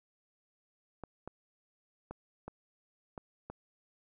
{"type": "clicks", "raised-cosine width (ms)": 1, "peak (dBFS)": -28, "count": 6, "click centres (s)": [1.037, 1.276, 2.11, 2.48, 3.178, 3.5], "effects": []}